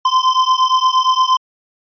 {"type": "beating tone pair", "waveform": "square", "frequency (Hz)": [1028, 1036.6], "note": ["C6", "C6"], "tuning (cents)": [-31, -16], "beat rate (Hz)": 8.6, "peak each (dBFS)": -15, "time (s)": [0.05, 1.37], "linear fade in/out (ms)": 5, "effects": ["resampled to 11025 Hz"]}